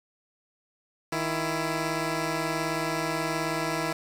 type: tone pair together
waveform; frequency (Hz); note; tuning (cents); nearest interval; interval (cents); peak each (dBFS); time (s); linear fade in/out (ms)
10% pulse; 157.6 / 333.9; D#3 / E4; +23 / +22; octave + minor second; 1299; -22 / -21; 1.12-3.93; 5
effects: low-pass 11000 Hz 12 dB/octave + 7-bit